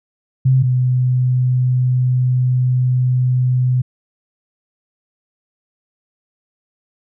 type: tone pair in turn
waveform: sine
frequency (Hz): 130.81 / 126.5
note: C3 / B2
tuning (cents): 0 / +42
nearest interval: minor second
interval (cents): 58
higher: first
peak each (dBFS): -9 / -12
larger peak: first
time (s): 0.45-0.63 / 0.63-3.82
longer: second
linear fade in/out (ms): 10
effects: none